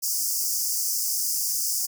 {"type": "high-pass noise", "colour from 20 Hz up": "pink", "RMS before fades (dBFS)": -26, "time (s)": [0.02, 1.87], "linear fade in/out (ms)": 20, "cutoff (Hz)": 4900, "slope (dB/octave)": 96, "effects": []}